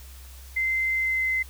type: tone with pitch glide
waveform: sine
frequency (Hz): 2074 to 2058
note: C7 to C7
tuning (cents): -16 to -29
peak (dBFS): -22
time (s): 0.56-1.43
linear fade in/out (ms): 10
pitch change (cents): -13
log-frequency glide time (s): 0.94-1.29
effects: added 65 Hz sine -42 dBFS peak until 1.49 s + white hiss -50 dBFS RMS until 1.49 s